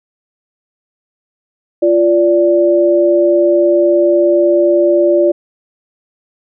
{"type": "tone pair together", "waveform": "sine", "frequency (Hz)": [346.7, 583], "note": ["F4", "D5"], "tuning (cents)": [-13, -13], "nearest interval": "major sixth", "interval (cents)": 900, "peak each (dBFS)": -10, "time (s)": [1.82, 5.32], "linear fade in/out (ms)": 10, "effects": []}